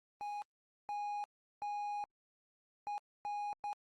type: tone bursts at uneven times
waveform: triangle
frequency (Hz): 825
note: G#5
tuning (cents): -12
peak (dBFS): -35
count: 6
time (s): 0.21-0.42 / 0.89-1.24 / 1.62-2.04 / 2.87-2.98 / 3.25-3.53 / 3.64-3.73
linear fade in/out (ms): 0
effects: Opus 24 kbps